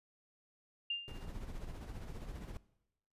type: tone with exponential decay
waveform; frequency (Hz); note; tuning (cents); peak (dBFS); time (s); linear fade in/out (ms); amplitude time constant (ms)
sine; 2800; F7; +4; -32; 0.9-1.3; 5; 85
type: noise with tremolo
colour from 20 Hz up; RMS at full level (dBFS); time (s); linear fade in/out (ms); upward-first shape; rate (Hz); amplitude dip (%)
brown; -43; 1.08-2.57; 0; sine; 15; 50
effects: noise-tail reverb RT60 0.9 s tail -20 dB re dry + resampled to 32000 Hz